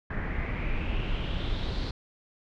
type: noise with low-pass filter sweep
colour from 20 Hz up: brown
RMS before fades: -30 dBFS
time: 0.1-1.91 s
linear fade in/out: 5 ms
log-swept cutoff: 1800 to 4300 Hz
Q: 5.1
effects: none